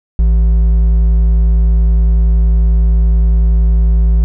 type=tone with hard clipping; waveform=triangle; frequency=55.6 Hz; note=A1; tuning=19 cents sharp; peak=-8 dBFS; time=0.19-4.24 s; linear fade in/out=0 ms; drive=8 dB; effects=none